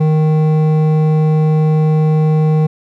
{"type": "tone with hard clipping", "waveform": "triangle", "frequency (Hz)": 155.4, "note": "D#3", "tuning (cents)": -2, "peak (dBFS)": -11, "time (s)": [0, 2.67], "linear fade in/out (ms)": 10, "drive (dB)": 14, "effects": []}